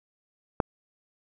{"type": "click", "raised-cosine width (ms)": 1, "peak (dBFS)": -8, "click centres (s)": 0.602, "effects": []}